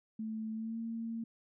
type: tone with pitch glide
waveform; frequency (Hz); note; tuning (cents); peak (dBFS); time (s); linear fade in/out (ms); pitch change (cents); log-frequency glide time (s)
sine; 219.7 to 228; A3 to A#3; -2 to -38; -36; 0.19-1.24; 5; +64; 0.53-0.78
effects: none